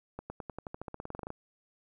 accelerating click train, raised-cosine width 1 ms, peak -25 dBFS, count 18, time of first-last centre 0.19-1.304 s, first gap 110 ms, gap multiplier 0.93, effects 11-bit

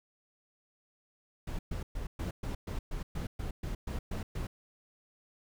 brown noise bursts, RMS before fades -36 dBFS, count 13, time 1.47-4.47 s, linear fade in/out 5 ms, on 120 ms, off 120 ms, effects none

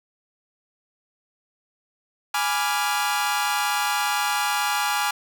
sawtooth chord, G# diminished seventh, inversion none, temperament equal, 830.6 / 987.8 / 1174.7 / 1396.9 Hz, G#5 / B5 / D6 / F6, 0 / 0 / 0 / 0 cents, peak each -21 / -26 / -25 / -24 dBFS, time 2.34-5.11 s, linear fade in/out 5 ms, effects none

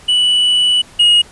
triangle tone pair in turn, 2958 / 2880 Hz, F#7 / F#7, -1 / -47 cents, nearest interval unison, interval 46 cents, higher first, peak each -8 / -5 dBFS, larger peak second, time 0.08-0.82 / 0.99-1.22 s, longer first, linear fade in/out 10 ms, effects pink hiss -41 dBFS RMS until 1.31 s + resampled to 24000 Hz

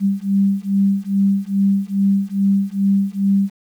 sine beating tone pair, 196 / 198.4 Hz, G3 / G3, 0 / +21 cents, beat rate 2.4 Hz, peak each -17 dBFS, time 0-3.5 s, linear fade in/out 50 ms, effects 8-bit

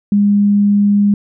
sine tone, 203.7 Hz, G#3, 33 cents flat, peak -8 dBFS, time 0.12-1.14 s, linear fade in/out 2 ms, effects none

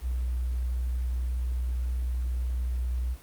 sine tone, 61.74 Hz, B1, in tune, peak -26 dBFS, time 0.01-3.17 s, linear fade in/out 50 ms, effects pink hiss -52 dBFS RMS until 3.22 s + Opus 32 kbps

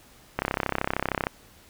click train, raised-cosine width 0.5 ms, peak -9 dBFS, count 30, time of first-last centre 0.39-1.269 s, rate 33 Hz, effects pink hiss -54 dBFS RMS until 1.69 s

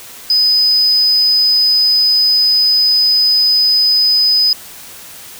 sine tone, 5010 Hz, D#8, 11 cents sharp, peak -7 dBFS, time 0.3-4.53 s, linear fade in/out 2 ms, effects tanh soft clip ceiling -5 dBFS + white hiss -34 dBFS RMS until 5.39 s

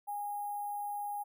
sine tone with sample-and-hold, 821 Hz, G#5, 20 cents flat, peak -35 dBFS, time 0.07-1.24 s, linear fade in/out 20 ms, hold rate 11025 Hz, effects none

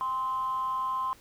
sine tone with amplitude modulation, 1041 Hz, C6, 9 cents flat, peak -24 dBFS, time 0.01-1.13 s, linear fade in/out 0 ms, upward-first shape sine, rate 246 Hz, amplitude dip 55%, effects tanh soft clip ceiling -22 dBFS + pink hiss -56 dBFS RMS until 1.2 s

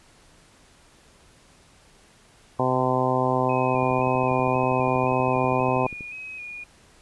harmonic tone, 128.3 Hz, C3, 34 cents flat, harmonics 1 / 2 / 3 / 4 / 5 / 6 / 7 / 8, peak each -28 / -28 / -28 / -28 / -28 / -28 / -28 / -28 dBFS, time 2.59-5.87 s, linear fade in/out 5 ms
sine tone with vibrato, 2489 Hz, D#7, in tune, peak -34 dBFS, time 3.49-6.64 s, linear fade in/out 5 ms, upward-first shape square, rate 1.9 Hz, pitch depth 34 cents each way
click train, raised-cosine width 3 ms, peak -26 dBFS, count 29, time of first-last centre 3.75-6.008 s, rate 12.4 Hz
effects pink hiss -55 dBFS RMS until 7.01 s + resampled to 24000 Hz

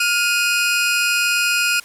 sawtooth tone pair together, 1414.1 / 2500 Hz, F6 / D#7, +21 / +8 cents, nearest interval minor seventh, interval 987 cents, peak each -15 dBFS, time 0-1.8 s, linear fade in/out 5 ms, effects white hiss -43 dBFS RMS until 1.84 s + low-pass 12000 Hz 12 dB/octave

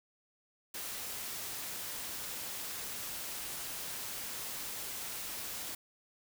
white noise, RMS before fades -41 dBFS, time 0.74-5.75 s, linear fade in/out 5 ms, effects none

